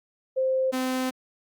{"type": "tone pair in turn", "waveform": ["sine", "sawtooth"], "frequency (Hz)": [523.3, 257.7], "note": ["C5", "C4"], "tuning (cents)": [0, -26], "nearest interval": "octave", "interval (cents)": 1226, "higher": "first", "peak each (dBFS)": -21, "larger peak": "neither", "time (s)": [[0.36, 0.72], [0.72, 1.11]], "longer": "second", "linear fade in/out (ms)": 20, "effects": ["Opus 32 kbps"]}